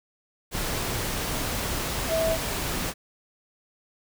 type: tone in noise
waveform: sine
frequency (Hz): 650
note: E5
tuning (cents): -24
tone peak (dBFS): -22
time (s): 2.08-2.38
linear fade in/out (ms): 50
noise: pink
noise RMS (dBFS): -29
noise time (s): 0.51-2.94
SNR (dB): +4
effects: none